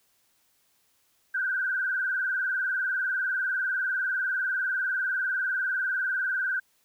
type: tone with vibrato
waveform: sine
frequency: 1525 Hz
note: G6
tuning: 48 cents flat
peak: -25 dBFS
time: 1.34-6.6 s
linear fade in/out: 10 ms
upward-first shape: sine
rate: 20 Hz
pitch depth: 85 cents each way
effects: white hiss -68 dBFS RMS until 6.84 s